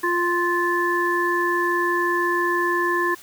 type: harmonic tone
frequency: 349.2 Hz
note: F4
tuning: in tune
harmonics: 1 / 3 / 5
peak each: -23 / -23 / -23 dBFS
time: 0.03-3.15 s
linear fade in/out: 10 ms
effects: white hiss -45 dBFS RMS until 3.22 s